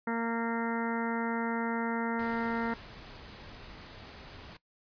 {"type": "harmonic tone", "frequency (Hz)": 230.6, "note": "A#3", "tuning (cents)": -19, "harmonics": [1, 2, 3, 4, 5, 6, 7, 8, 9], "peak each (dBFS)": [-32, -36, -43, -37, -47, -38, -47, -42, -47], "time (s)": [0.07, 2.74], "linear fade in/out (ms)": 5}
{"type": "noise", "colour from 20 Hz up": "pink", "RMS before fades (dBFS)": -48, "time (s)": [2.19, 4.57], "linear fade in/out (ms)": 5}
{"effects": ["noise-tail reverb RT60 0.1 s tail -18 dB re dry", "resampled to 11025 Hz"]}